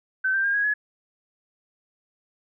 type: tone with pitch steps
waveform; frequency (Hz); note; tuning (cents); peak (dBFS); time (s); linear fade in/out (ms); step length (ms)
sine; 1533 / 1571.6 / 1611.1 / 1651.6 / 1693.1; G6 / G6 / G6 / G#6 / G#6; -39 / +4 / +47 / -10 / +33; -20; 0.24-0.74; 10; 100
effects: none